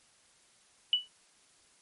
sine tone with exponential decay, 2960 Hz, F#7, in tune, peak -19 dBFS, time 0.93-1.08 s, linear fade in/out 1 ms, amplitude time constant 31 ms, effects white hiss -64 dBFS RMS until 1.81 s + MP3 48 kbps

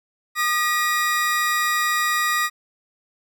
40% pulse tone pair together, 1221 / 1918.7 Hz, D#6 / A#6, -33 / +49 cents, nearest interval minor sixth, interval 782 cents, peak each -21 dBFS, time 0.35-2.5 s, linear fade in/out 50 ms, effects none

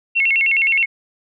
sine tone with vibrato, 2437 Hz, D#7, 37 cents flat, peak -13 dBFS, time 0.15-0.86 s, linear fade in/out 20 ms, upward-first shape square, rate 9.6 Hz, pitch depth 190 cents each way, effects none

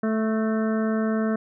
harmonic tone with a mistuned harmonic, 219.6 Hz, A3, 3 cents flat, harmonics 1 / 2 / 3 / 5 / 6 / 7 / 8, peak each -22 / -29 / -31 / -38 / -37 / -38 / -42 dBFS, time 0.03-1.36 s, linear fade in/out 5 ms, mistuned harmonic 8, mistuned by +46 cents, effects none

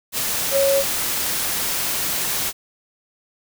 sine tone in noise, 551 Hz, C#5, 11 cents flat, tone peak -15 dBFS, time 0.51-0.84 s, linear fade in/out 50 ms, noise white, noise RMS -23 dBFS, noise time 0.12-2.53 s, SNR +5 dB, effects none

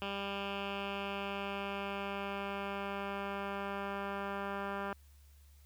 10% pulse tone with low-pass filter sweep, 198.7 Hz, G3, 24 cents sharp, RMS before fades -39 dBFS, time 0.02-4.93 s, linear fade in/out 0 ms, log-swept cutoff 2800 to 1800 Hz, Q 3.1, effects added 71 Hz sine -57 dBFS peak until 5.65 s + white hiss -69 dBFS RMS until 5.65 s

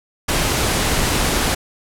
pink noise, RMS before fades -18 dBFS, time 0.28-1.55 s, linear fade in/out 10 ms, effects low-pass 12000 Hz 12 dB/octave

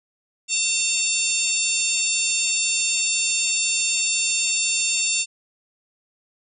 harmonic tone, 902 Hz, A5, 43 cents sharp, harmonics 3 / 4 / 5 / 6 / 7 / 8 / 9 / 10, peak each -25 / -29 / -30 / -32 / -33 / -23 / -34 / -33 dBFS, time 0.48-5.26 s, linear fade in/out 50 ms, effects none

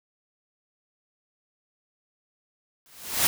white noise with exponential growth, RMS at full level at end -18 dBFS, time 2.86-3.27 s, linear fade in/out 0 ms, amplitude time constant 88 ms, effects none

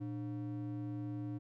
triangle ring-modulated tone, 207.7 Hz, G#3, in tune, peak -33 dBFS, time 0-1.39 s, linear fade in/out 20 ms, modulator 90.5 Hz, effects none

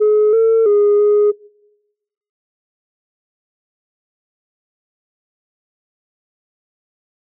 sine tone with pitch steps, 424.3 / 450.5 / 411.9 / 415.7 Hz, G#4 / A4 / G#4 / G#4, +37 / +41 / -14 / +2 cents, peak -7 dBFS, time 0-1.32 s, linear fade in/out 20 ms, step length 330 ms, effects noise-tail reverb RT60 1.0 s tail -26 dB re dry + tanh soft clip ceiling -7 dBFS

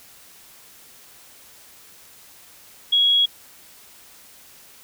sine tone, 3322 Hz, G#7, in tune, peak -14 dBFS, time 2.92-3.26 s, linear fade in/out 10 ms, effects white hiss -48 dBFS RMS until 4.83 s

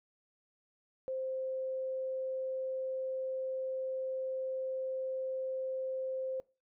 sine tone, 523.3 Hz, C5, in tune, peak -34 dBFS, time 1.08-6.4 s, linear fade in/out 0 ms, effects noise-tail reverb RT60 0.3 s tail -22 dB re dry

